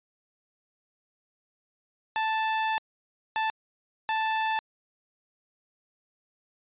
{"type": "tone bursts at uneven times", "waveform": "sawtooth", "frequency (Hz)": 880, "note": "A5", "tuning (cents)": 0, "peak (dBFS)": -21, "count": 3, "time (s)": [[2.16, 2.78], [3.36, 3.5], [4.09, 4.59]], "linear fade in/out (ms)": 0, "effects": ["resampled to 8000 Hz"]}